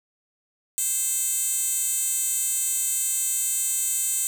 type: tone with high-pass filter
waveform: 10% pulse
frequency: 523.3 Hz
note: C5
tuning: in tune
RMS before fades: -25 dBFS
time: 0.78-4.27 s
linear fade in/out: 0 ms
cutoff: 8300 Hz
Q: 2.4
effects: none